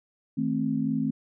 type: chord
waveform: sine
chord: A diminished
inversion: second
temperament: just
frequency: 158.4 / 220 / 264 Hz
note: Eb3 / A3 / C4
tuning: +31 / 0 / +16 cents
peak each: -31 / -28 / -27 dBFS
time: 0.37-1.11 s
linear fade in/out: 10 ms
effects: none